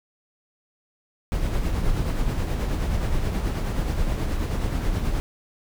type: noise with tremolo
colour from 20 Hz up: brown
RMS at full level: -22 dBFS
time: 1.32-5.2 s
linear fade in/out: 0 ms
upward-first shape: sine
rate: 9.4 Hz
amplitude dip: 40%
effects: none